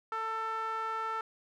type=tone with band-pass filter; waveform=sawtooth; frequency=445.1 Hz; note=A4; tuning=20 cents sharp; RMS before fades=-35 dBFS; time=0.12-1.21 s; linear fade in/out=2 ms; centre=1200 Hz; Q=6.4; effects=none